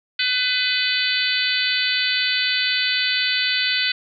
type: harmonic tone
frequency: 502 Hz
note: B4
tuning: 28 cents sharp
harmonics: 3 / 4 / 5 / 6 / 7 / 8 / 9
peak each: -26 / -26 / -26 / -26 / -26 / -26 / -26 dBFS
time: 0.19-3.92 s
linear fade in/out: 5 ms
effects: none